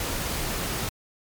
pink noise, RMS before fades -29 dBFS, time 0-0.89 s, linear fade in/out 2 ms, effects MP3 96 kbps

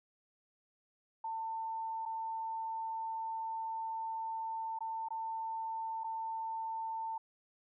sine tone with dropouts, 896 Hz, A5, 31 cents sharp, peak -36 dBFS, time 1.24-7.18 s, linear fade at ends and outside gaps 5 ms, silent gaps 2.054-2.059 / 4.789-4.806 / 5.086-5.105 / 6.036-6.042 s, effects none

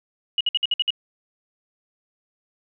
sine tone bursts, 2903 Hz, F#7, 34 cents flat, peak -17 dBFS, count 7, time 0.38-0.905 s, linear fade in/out 2 ms, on 27 ms, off 56 ms, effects none

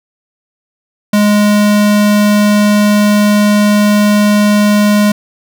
square tone, 207.7 Hz, G#3, in tune, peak -7 dBFS, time 1.13-5.12 s, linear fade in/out 5 ms, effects none

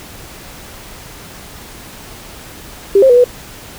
sine tone with pitch steps, 396.2 / 531 / 486.7 / 492.5 Hz, G4 / C5 / B4 / B4, +18 / +25 / -25 / -5 cents, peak -4 dBFS, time 2.95-3.242 s, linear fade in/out 5 ms, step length 73 ms, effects pink hiss -34 dBFS RMS until 3.78 s

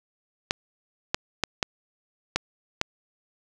clicks, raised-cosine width 0.2 ms, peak -5 dBFS, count 6, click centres 0.509 / 1.145 / 1.437 / 1.628 / 2.36 / 2.814 s, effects none

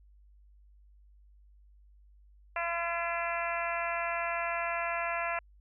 harmonic tone with a mistuned harmonic, 340 Hz, F4, 46 cents flat, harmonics 2 / 3 / 4 / 5 / 6 / 7 / 8, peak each -35 / -37 / -38 / -39 / -40 / -40 / -41 dBFS, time 2.56-5.39 s, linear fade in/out 2 ms, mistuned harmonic 8, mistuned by -21 cents, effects added 50 Hz sine -56 dBFS peak until 5.6 s

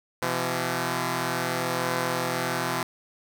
5% pulse tone pair together, 127 / 169.52 Hz, B2 / E3, +49 / +49 cents, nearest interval perfect fourth, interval 500 cents, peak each -17 dBFS, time 0.22-2.83 s, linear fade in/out 2 ms, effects none

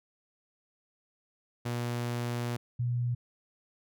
sawtooth / sine tone pair in turn, 120 / 121.32 Hz, B2 / B2, -49 / -30 cents, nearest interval unison, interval 19 cents, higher second, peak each -27 dBFS, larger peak neither, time 1.65-2.57 / 2.79-3.15 s, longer first, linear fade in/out 10 ms, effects none

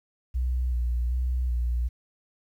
sine tone with vibrato, 61.2 Hz, B1, 15 cents flat, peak -22 dBFS, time 0.34-1.89 s, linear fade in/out 20 ms, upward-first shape square, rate 1.3 Hz, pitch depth 35 cents each way, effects tanh soft clip ceiling -20 dBFS + 10-bit

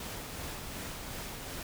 pink noise with tremolo, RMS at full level -40 dBFS, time 0-1.63 s, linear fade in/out 2 ms, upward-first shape sine, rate 2.7 Hz, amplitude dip 25%, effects none

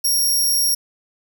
15% pulse tone, 5588 Hz, F8, in tune, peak -10 dBFS, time 0.04-0.75 s, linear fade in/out 10 ms, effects none

